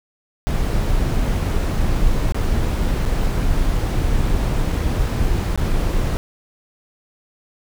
brown noise with dropouts, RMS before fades -18 dBFS, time 0.47-6.17 s, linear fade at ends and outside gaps 0 ms, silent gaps 2.322-2.345 / 3.052-3.059 / 5.559-5.576 s, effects none

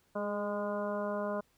harmonic tone with a mistuned harmonic, 205.3 Hz, G#3, 20 cents flat, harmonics 1 / 2 / 3 / 4 / 5 / 6 / 7, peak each -38 / -40 / -35 / -48 / -41 / -46 / -46 dBFS, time 0.15-1.41 s, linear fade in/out 10 ms, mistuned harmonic 2, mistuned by +23 cents, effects pink hiss -71 dBFS RMS until 1.57 s

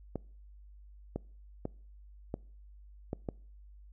clicks, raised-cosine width 2 ms, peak -21 dBFS, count 6, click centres 0.157 / 1.16 / 1.654 / 2.341 / 3.131 / 3.288 s, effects noise-tail reverb RT60 0.5 s tail -25 dB re dry + added 50 Hz sine -51 dBFS peak until 3.92 s

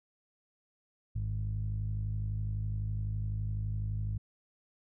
sawtooth tone with low-pass filter, 51.91 Hz, G#1, in tune, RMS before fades -34 dBFS, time 1.15-4.18 s, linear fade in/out 5 ms, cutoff 120 Hz, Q 6.6, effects none

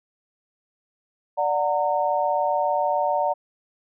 sine chord, D augmented, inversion none, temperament just, 587.3 / 734.2 / 917.7 Hz, D5 / F#5 / A#5, 0 / -14 / -27 cents, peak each -24 dBFS, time 1.37-3.34 s, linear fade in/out 20 ms, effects none

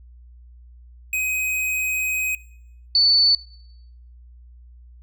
square / sine tone pair in turn, 2519 / 4488 Hz, D#7 / C#8, +21 / +21 cents, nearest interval minor seventh, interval 1000 cents, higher second, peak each -21 / -13 dBFS, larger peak second, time 1.13-2.35 / 2.95-3.35 s, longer first, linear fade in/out 2 ms, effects noise-tail reverb RT60 0.8 s tail -23 dB re dry + added 60 Hz sine -43 dBFS peak until 5.02 s

